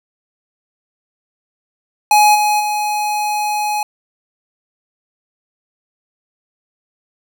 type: tone with level steps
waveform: square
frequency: 840 Hz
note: G#5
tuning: 19 cents sharp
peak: -8 / -13 / -17 dBFS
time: 2.11-3.83 s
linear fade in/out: 2 ms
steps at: 2.34 / 2.59 s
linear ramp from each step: 20 ms
effects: none